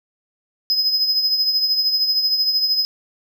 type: tone with tremolo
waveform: triangle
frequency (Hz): 5060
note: D#8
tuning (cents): +28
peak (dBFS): -12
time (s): 0.7-2.85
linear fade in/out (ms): 0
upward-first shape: triangle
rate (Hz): 13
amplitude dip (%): 60
effects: none